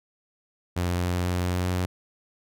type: tone with pitch glide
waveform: sawtooth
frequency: 88.4 to 90.62 Hz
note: F2 to F#2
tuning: +22 to -36 cents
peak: -20 dBFS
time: 0.76-1.86 s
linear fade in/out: 10 ms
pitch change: +42 cents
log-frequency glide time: 0.91-1.72 s
effects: none